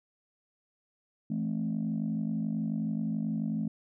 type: tone cluster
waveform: sine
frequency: 166.4 / 217.8 / 265 Hz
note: E3 / A3 / C4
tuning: +17 / -17 / +22 cents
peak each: -33 / -30 / -36 dBFS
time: 1.3-3.68 s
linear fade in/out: 5 ms
effects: tanh soft clip ceiling -23 dBFS